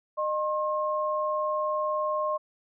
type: tone pair together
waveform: sine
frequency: 611.2 / 1071 Hz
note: D#5 / C6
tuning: -31 / +40 cents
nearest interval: minor seventh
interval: 971 cents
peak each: -28 dBFS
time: 0.17-2.38 s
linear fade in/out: 20 ms
effects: none